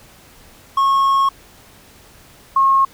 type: tone pair in turn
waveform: triangle / sine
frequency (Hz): 1092 / 1082.6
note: C#6 / C#6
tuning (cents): -26 / -41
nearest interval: unison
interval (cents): 15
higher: first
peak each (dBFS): -10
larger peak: neither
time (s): 0.77-1.29 / 2.56-2.85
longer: first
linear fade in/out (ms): 5
effects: pink hiss -46 dBFS RMS until 2.93 s